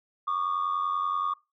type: tone pair together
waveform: sine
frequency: 1118.6 / 1209 Hz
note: C#6 / D6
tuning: +15 / +50 cents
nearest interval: minor second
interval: 135 cents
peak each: -27 dBFS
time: 0.27-1.34 s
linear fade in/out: 10 ms
effects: noise-tail reverb RT60 0.3 s tail -24 dB re dry + tanh soft clip ceiling -21 dBFS